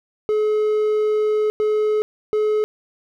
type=tone bursts at uneven times; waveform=triangle; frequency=426.7 Hz; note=G#4; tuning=47 cents sharp; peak=-14 dBFS; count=3; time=0.29-1.5 / 1.6-2.02 / 2.33-2.64 s; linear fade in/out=0 ms; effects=none